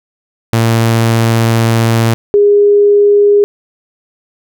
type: tone pair in turn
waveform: sawtooth / sine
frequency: 114.4 / 409.3 Hz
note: A#2 / G#4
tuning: -32 / -25 cents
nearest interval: octave + minor seventh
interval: 2207 cents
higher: second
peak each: -4 dBFS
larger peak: neither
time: 0.53-2.14 / 2.34-3.44 s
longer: first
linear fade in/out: 0 ms
effects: none